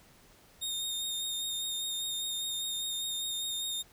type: tone with vibrato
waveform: sawtooth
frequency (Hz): 3682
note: A#7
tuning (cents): -22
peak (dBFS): -30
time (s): 0.61-3.83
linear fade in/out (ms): 20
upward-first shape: sine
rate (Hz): 5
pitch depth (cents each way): 19
effects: pink hiss -60 dBFS RMS until 3.92 s